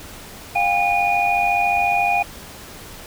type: tone cluster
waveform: sine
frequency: 708 / 802 / 2452 Hz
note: F5 / G5 / D#7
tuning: +23 / +39 / -26 cents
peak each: -20 dBFS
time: 0.55-2.23 s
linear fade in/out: 10 ms
effects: pink hiss -38 dBFS RMS until 3.06 s